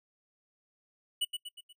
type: tone with echo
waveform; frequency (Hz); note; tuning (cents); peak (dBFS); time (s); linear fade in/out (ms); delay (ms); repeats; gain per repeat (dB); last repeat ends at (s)
square; 2947; F#7; -8; -28; 1.21-1.25; 10; 120; 4; -6; 1.73
effects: noise-tail reverb RT60 0.1 s tail -25 dB re dry